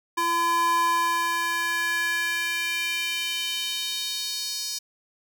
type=tone with high-pass filter sweep; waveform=square; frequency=338.8 Hz; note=E4; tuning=48 cents sharp; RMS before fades=-26 dBFS; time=0.17-4.79 s; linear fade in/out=10 ms; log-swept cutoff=780 to 5100 Hz; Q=3; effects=none